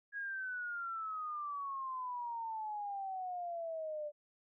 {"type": "exponential sweep", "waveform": "sine", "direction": "down", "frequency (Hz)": [1661.2, 587.3], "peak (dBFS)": -38, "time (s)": [0.12, 4.12], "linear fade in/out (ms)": 50, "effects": []}